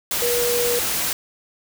sine tone in noise, 481.3 Hz, B4, 45 cents flat, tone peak -20 dBFS, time 0.22-0.79 s, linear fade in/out 2 ms, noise white, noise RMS -23 dBFS, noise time 0.11-1.13 s, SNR 0 dB, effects none

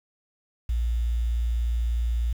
sine tone with quantisation, 58.27 Hz, A#1, in tune, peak -22 dBFS, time 0.69-2.33 s, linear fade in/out 5 ms, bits 8, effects none

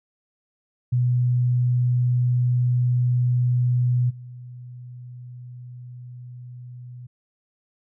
sine tone with level steps, 123.47 Hz, B2, in tune, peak -17 / -36 dBFS, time 0.92-7.07 s, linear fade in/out 10 ms, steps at 4.09 s, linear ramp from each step 20 ms, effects none

